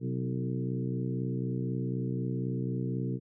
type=harmonic tone with a mistuned harmonic; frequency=64 Hz; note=C2; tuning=38 cents flat; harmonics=2 / 3 / 4 / 5 / 6 / 7; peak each=-32 / -36 / -38 / -40 / -42 / -43 dBFS; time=0-3.2 s; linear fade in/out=50 ms; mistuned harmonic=3; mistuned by=-52 cents; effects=none